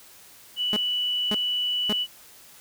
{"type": "tone", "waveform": "sine", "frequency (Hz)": 2960, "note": "F#7", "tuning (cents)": 0, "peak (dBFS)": -23, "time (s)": [0.56, 2.07], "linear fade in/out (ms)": 50}
{"type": "tone bursts", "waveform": "sawtooth", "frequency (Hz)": 210.9, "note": "G#3", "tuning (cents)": 27, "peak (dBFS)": -21, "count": 3, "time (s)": [0.73, 1.926], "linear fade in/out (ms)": 0, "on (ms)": 32, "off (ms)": 550}
{"effects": ["white hiss -50 dBFS RMS until 2.6 s"]}